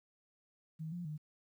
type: tone with pitch steps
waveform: sine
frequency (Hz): 158.8 / 175.1 / 152.3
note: D#3 / F3 / D#3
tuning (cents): +36 / +5 / -37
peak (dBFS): -39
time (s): 0.79-1.18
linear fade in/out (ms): 20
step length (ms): 130
effects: 12-bit